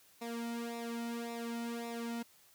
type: tone with flanger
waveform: sawtooth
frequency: 233.7 Hz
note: A#3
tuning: 5 cents sharp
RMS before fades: -40 dBFS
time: 0.21-2.23 s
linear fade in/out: 10 ms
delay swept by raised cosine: 0.64 to 1.84 ms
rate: 1.8 Hz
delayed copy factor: -0.8
effects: white hiss -64 dBFS RMS until 2.54 s + high-pass 60 Hz 12 dB/octave